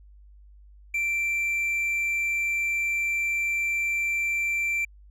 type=tone; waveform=triangle; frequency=2349 Hz; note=D7; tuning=in tune; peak=-22 dBFS; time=0.94-4.85 s; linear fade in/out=5 ms; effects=added 50 Hz sine -48 dBFS peak until 5.1 s